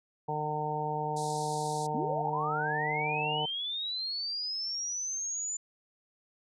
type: harmonic tone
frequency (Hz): 151.6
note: D#3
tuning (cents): -45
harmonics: 1 / 2 / 3 / 4 / 5 / 6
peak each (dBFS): -37 / -45 / -37 / -43 / -35 / -35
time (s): 0.28-3.46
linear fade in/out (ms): 10
type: high-pass noise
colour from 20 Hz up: white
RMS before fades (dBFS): -40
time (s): 1.16-1.87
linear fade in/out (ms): 10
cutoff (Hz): 3700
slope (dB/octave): 96
type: linear sweep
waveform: sine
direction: up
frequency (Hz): 202.8 to 7090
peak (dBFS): -32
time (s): 1.94-5.57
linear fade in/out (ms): 5
effects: resampled to 22050 Hz